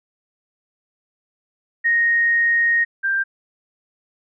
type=tone pair in turn; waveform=sine; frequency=1864.7 / 1581.5 Hz; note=A#6 / G6; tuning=0 / +15 cents; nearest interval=minor third; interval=285 cents; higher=first; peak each=-14 / -17 dBFS; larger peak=first; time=1.84-2.85 / 3.03-3.24 s; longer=first; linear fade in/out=20 ms; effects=none